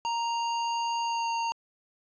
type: tone with pitch glide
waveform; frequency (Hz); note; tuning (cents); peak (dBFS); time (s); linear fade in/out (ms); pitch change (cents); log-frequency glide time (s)
square; 932.3 to 924.3; A#5 to A#5; 0 to -15; -28; 0.05-1.52; 0; -15; 1.02-1.29
effects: resampled to 16000 Hz